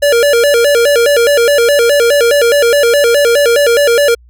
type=tone with vibrato; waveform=square; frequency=520 Hz; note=C5; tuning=11 cents flat; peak=-7 dBFS; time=0.02-4.15 s; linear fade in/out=10 ms; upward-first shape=square; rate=4.8 Hz; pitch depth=180 cents each way; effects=added 60 Hz sine -39 dBFS peak until 4.29 s